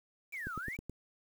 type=exponential two-way sweep; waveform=sine; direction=down then up; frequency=2424 to 1225 to 2424 Hz; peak=-38 dBFS; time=0.32-0.77 s; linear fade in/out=20 ms; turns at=0.56 s
type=click train; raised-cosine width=3 ms; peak=-28 dBFS; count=5; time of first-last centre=0.47-0.896 s; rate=9.38 Hz
effects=9-bit